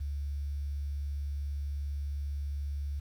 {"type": "tone with quantisation", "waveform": "sine", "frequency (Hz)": 71.3, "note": "C#2", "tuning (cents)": 49, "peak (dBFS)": -32, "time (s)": [0, 3], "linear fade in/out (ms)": 10, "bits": 10, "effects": []}